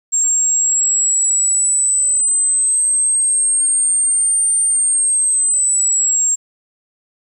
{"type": "exponential two-way sweep", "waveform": "sine", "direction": "up then down", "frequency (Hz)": [7459, 8870, 7459], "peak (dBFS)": -12, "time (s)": [0.12, 6.36], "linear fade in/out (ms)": 20, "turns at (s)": 4.58, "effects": ["8-bit"]}